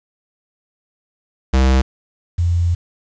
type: tone pair in turn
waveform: square / sine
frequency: 65.41 / 86.23 Hz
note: C2 / F2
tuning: 0 / -21 cents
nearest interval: perfect fourth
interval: 479 cents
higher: second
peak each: -11 / -13 dBFS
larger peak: first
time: 1.53-1.82 / 2.38-2.75 s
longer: second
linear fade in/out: 10 ms
effects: resampled to 16000 Hz + 7-bit